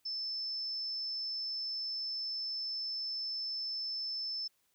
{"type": "tone", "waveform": "sine", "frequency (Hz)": 5274, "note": "E8", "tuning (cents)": 0, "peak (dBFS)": -35, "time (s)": [0.05, 4.48], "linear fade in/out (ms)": 10, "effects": ["white hiss -75 dBFS RMS until 4.74 s"]}